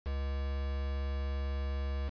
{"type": "tone with quantisation", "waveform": "triangle", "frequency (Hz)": 68.9, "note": "C#2", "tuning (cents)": -10, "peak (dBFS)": -30, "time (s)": [0.05, 2.1], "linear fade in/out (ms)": 20, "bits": 7, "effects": ["resampled to 11025 Hz"]}